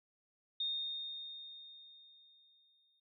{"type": "tone with exponential decay", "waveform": "sine", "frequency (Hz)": 3677, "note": "A#7", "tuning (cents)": -24, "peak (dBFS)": -33, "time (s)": [0.6, 3], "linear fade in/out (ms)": 5, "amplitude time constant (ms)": 520, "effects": ["noise-tail reverb RT60 0.1 s tail -25 dB re dry"]}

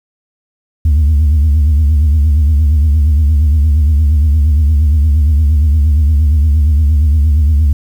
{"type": "tone with vibrato", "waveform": "sine", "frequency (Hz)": 75, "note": "D2", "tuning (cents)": 37, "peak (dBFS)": -4, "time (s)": [0.85, 7.73], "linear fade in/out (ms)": 5, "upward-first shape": "triangle", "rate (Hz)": 8.6, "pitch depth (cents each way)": 150, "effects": ["tanh soft clip ceiling -5 dBFS", "7-bit"]}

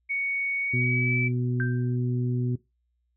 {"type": "tone with pitch glide", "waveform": "sine", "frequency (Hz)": [2229, 2312], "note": ["C#7", "D7"], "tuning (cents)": [9, -28], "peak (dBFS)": -25, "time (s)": [0.09, 1.29], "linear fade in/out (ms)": 20, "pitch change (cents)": 63, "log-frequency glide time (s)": [0.62, 1.17]}
{"type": "harmonic tone", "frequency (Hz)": 123.47, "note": "B2", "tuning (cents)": 0, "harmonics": [1, 2, 3], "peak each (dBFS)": [-25, -31, -35], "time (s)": [0.73, 2.56], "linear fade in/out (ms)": 10}
{"type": "tone with exponential decay", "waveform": "sine", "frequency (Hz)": 1568, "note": "G6", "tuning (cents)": 0, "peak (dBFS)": -26, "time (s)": [1.6, 1.96], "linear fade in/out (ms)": 1, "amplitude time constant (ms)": 78}
{"effects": ["noise-tail reverb RT60 0.2 s tail -18 dB re dry", "added 60 Hz sine -70 dBFS peak until 3.16 s"]}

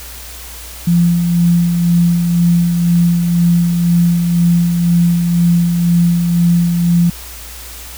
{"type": "tone with tremolo", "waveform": "sine", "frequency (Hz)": 172, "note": "F3", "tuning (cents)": -26, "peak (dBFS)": -7, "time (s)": [0.87, 7.1], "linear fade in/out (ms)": 5, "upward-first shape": "sine", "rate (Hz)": 2, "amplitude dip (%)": 40, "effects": ["added 60 Hz sine -33 dBFS peak until 7.97 s", "white hiss -32 dBFS RMS until 7.97 s"]}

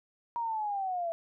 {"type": "linear sweep", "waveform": "sine", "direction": "down", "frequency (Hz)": [952, 659.3], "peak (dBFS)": -30, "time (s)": [0.36, 1.12], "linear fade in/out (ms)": 0, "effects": []}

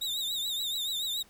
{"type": "tone with vibrato", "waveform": "40% pulse", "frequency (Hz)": 3729, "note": "A#7", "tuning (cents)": 0, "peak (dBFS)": -29, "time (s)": [0.01, 1.23], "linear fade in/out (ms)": 10, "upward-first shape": "triangle", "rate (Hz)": 7, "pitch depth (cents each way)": 110, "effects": ["pink hiss -60 dBFS RMS until 1.29 s"]}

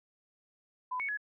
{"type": "tone with pitch steps", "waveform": "sine", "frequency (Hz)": [1005, 2219, 1690], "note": ["B5", "C#7", "G#6"], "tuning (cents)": [30, 1, 30], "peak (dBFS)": -32, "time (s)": [0.91, 1.174], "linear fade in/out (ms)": 10, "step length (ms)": 88, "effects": []}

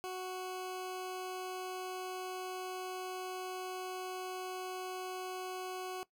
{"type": "tone", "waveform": "20% pulse", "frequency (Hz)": 370, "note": "F#4", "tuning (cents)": 0, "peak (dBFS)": -34, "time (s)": [0.04, 6.03], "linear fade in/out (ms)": 0, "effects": ["noise-tail reverb RT60 0.1 s tail -19 dB re dry"]}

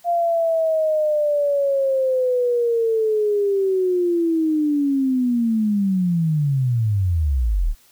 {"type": "linear sweep", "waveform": "sine", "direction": "down", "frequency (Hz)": [697, 32.82], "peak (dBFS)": -16, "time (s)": [0.04, 7.75], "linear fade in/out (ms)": 50, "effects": ["white hiss -54 dBFS RMS until 7.91 s"]}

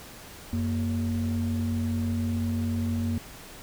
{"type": "tone pair together", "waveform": "sine", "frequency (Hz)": [92.5, 233.1], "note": ["F#2", "A#3"], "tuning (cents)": [0, 0], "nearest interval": "octave + major third", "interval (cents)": 1600, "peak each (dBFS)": -26, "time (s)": [0.53, 3.18], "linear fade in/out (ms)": 0, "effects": ["tanh soft clip ceiling -21 dBFS", "pink hiss -45 dBFS RMS until 3.62 s"]}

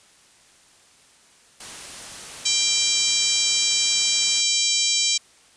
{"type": "noise", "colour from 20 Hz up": "white", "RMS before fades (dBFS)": -37, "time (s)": [1.6, 4.41], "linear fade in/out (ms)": 5}
{"type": "harmonic tone", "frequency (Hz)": 788, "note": "G5", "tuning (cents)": 9, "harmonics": [3, 4, 5, 6, 7, 8, 9, 10], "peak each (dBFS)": [-30, -27, -25, -29, -25, -27, -27, -28], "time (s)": [2.45, 5.18], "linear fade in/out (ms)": 10}
{"effects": ["white hiss -54 dBFS RMS until 5.56 s", "resampled to 22050 Hz"]}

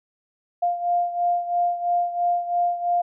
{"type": "beating tone pair", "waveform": "sine", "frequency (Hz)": [700, 703], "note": ["F5", "F5"], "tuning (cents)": [4, 11], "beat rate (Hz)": 3, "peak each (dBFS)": [-21, -26], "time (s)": [0.62, 3.02], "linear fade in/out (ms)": 10, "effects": []}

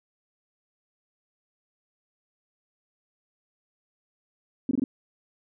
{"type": "tone bursts", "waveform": "sine", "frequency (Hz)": 261.6, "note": "C4", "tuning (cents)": 0, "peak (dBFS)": -20, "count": 4, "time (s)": [4.69, 4.84], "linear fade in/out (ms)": 2, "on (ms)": 21, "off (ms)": 22, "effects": []}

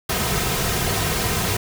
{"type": "noise with comb filter", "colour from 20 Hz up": "pink", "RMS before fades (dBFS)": -22, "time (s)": [0.09, 1.57], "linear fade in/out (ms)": 5, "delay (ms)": 3.5, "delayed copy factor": -0.55, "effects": []}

